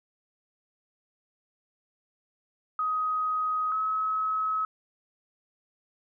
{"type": "tone pair in turn", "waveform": "sine", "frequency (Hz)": [1257, 1283.4], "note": ["D#6", "E6"], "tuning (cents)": [17, -47], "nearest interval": "unison", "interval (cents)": 36, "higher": "second", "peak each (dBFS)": -25, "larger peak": "neither", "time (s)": [[2.79, 3.72], [3.72, 4.65]], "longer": "neither", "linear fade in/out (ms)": 2, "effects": []}